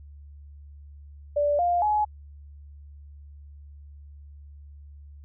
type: tone with pitch steps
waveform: sine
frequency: 583 / 701.4 / 843.8 Hz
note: D5 / F5 / G#5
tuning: -13 / +7 / +27 cents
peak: -20 dBFS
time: 1.36-2.05 s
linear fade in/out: 10 ms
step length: 230 ms
effects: added 72 Hz sine -43 dBFS peak until 5.24 s